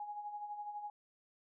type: tone with tremolo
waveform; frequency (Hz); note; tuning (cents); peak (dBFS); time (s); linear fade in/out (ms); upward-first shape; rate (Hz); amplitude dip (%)
sine; 830.6; G#5; 0; -39; 0-0.9; 2; sine; 12; 55
effects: none

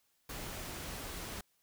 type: noise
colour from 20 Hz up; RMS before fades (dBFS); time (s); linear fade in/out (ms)
pink; -43; 0.29-1.41; 5
effects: white hiss -75 dBFS RMS until 1.62 s

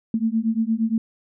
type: beating tone pair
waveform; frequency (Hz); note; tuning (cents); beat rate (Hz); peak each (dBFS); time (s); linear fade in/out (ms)
sine; 220 / 228.6; A3 / A#3; 0 / -34; 8.6; -22; 0.14-0.98; 2
effects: none

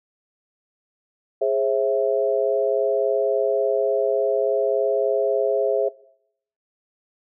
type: chord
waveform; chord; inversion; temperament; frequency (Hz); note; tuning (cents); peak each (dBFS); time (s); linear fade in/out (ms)
sine; Ab augmented; none; equal with one note detuned; 415.3 / 535.8 / 659.3; Ab4 / C5 / E5; 0 / +41 / 0; -22; 1.41-5.89; 10
effects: noise-tail reverb RT60 0.7 s tail -21 dB re dry

